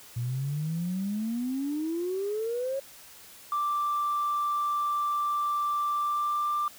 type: exponential sweep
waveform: sine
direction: up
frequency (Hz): 116.54 to 554.4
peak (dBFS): -27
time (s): 0.16-2.8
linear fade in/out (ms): 10
type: tone with pitch glide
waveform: sine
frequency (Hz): 1175 to 1184.5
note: D6 to D6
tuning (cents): +1 to +14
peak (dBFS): -24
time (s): 3.52-6.68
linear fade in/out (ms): 2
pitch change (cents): +13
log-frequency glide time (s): 5.91-6.46
effects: tanh soft clip ceiling -22 dBFS + white hiss -50 dBFS RMS until 6.78 s